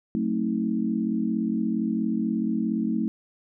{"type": "chord", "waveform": "sine", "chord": "F# diminished seventh", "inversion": "none", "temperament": "just", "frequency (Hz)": [185, 222, 266.4, 319.7], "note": ["F#3", "A3", "C4", "Eb4"], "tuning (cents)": [0, 16, 31, 47], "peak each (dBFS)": [-31, -25, -31, -30], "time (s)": [0.15, 3.08], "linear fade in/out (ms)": 0, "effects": []}